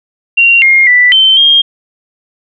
sine tone with pitch steps, 2758 / 2131 / 1975 / 3093 / 3224 Hz, F7 / C7 / B6 / G7 / G7, -22 / +31 / 0 / -24 / +48 cents, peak -3 dBFS, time 0.37-1.62 s, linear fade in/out 10 ms, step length 250 ms, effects none

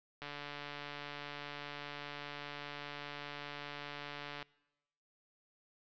click train, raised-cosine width 0.3 ms, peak -28 dBFS, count 611, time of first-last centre 0.22-4.427 s, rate 145 Hz, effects noise-tail reverb RT60 1.0 s tail -23 dB re dry + resampled to 16000 Hz

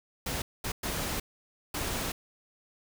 pink noise bursts at uneven times, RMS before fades -33 dBFS, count 4, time 0.26-0.42 / 0.64-0.72 / 0.83-1.2 / 1.74-2.12 s, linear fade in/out 5 ms, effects none

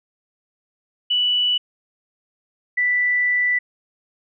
sine tone pair in turn, 2960 / 1975.6 Hz, F#7 / B6, 0 / 0 cents, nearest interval perfect fifth, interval 700 cents, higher first, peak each -16 dBFS, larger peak neither, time 1.1-1.58 / 2.77-3.59 s, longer second, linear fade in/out 10 ms, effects none

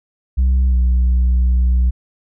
sine tone with pitch glide, 64.1 to 61.88 Hz, C2 to B1, -35 to +4 cents, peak -8 dBFS, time 0.37-1.91 s, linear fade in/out 20 ms, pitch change -61 cents, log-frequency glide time 0.69-0.75 s, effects tanh soft clip ceiling -10 dBFS

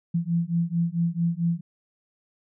sine beating tone pair, 167.2 / 171.7 Hz, E3 / F3, +25 / -29 cents, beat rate 4.5 Hz, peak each -25 dBFS, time 0.14-1.61 s, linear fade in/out 10 ms, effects none

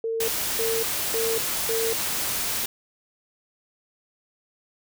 sine tone bursts, 452.8 Hz, A4, 50 cents sharp, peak -24 dBFS, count 4, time 0.04-1.93 s, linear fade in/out 2 ms, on 240 ms, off 310 ms
white noise, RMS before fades -27 dBFS, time 0.2-2.66 s, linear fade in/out 5 ms
effects none

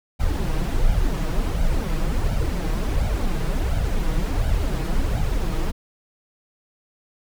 brown noise with flanger, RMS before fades -21 dBFS, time 0.19-5.72 s, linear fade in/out 20 ms, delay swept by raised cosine 1.3 to 6.4 ms, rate 1.4 Hz, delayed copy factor +0.7, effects none

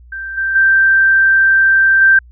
sine tone with level steps, 1568 Hz, G6, in tune, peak -22 / -14 / -7 / -5 dBFS, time 0.12-2.19 s, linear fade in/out 5 ms, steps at 0.37 / 0.55 / 2.01 s, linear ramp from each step 10 ms, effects added 60 Hz sine -38 dBFS peak until 2.31 s

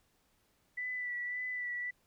sine tone with vibrato, 1975.5 Hz, B6, in tune, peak -35 dBFS, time 0.77-1.91 s, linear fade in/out 10 ms, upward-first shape sine, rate 1.8 Hz, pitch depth 25 cents each way, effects pink hiss -73 dBFS RMS until 2.06 s

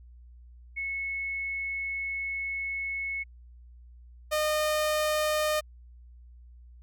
sine / sawtooth tone pair in turn, 2196 / 610.9 Hz, C#7 / D#5, -17 / -32 cents, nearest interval octave + minor seventh, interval 2215 cents, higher first, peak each -30 / -21 dBFS, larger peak second, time 0.76-3.24 / 4.31-5.61 s, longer first, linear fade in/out 20 ms, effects added 60 Hz sine -48 dBFS peak until 6.82 s

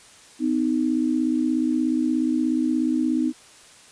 sine tone pair together, 254.1 / 310.9 Hz, B3 / D#4, +49 / -1 cents, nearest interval minor third, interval 350 cents, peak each -22 dBFS, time 0.39-3.33 s, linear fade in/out 50 ms, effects white hiss -49 dBFS RMS until 3.91 s + resampled to 22050 Hz

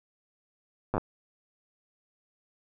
slowing click train, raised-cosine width 1 ms, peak -14 dBFS, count 5, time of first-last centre 0.94-0.98 s, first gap 8 ms, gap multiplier 1.15, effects none

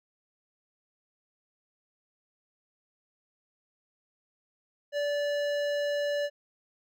sine tone with hard clipping, 580 Hz, D5, 22 cents flat, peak -29 dBFS, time 4.92-6.3 s, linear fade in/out 50 ms, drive 15 dB, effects none

